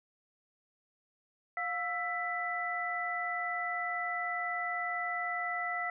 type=tone cluster; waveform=sine; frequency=709 / 1329 / 1985 Hz; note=F5 / E6 / B6; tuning=+26 / +14 / +8 cents; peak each=-37 / -38 / -35 dBFS; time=1.57-5.9 s; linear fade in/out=2 ms; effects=none